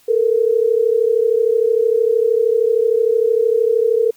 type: tone pair together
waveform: sine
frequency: 440 / 473.1 Hz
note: A4 / A#4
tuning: 0 / +26 cents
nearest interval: minor second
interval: 126 cents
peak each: -15 dBFS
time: 0.08-4.11 s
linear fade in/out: 10 ms
effects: white hiss -53 dBFS RMS until 4.16 s